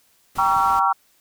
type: noise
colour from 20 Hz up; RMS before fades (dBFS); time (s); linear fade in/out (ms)
pink; -37; 0.35-0.8; 10
type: clicks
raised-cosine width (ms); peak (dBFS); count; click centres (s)
5; -26; 2; 0.377 / 0.566
type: chord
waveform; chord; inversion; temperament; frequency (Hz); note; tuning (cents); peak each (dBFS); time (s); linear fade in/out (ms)
sine; G diminished seventh; none; just; 784 / 940.8 / 1128.9 / 1354.7; G5 / Bb5 / Db6 / Fb6; 0 / +16 / +31 / +47; -21; 0.38-0.93; 10
effects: white hiss -60 dBFS RMS until 1.2 s